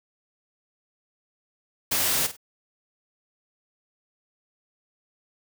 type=noise with echo; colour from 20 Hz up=white; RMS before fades=-24 dBFS; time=1.91-2.27 s; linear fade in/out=10 ms; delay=49 ms; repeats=2; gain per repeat=-12 dB; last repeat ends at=2.368 s; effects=none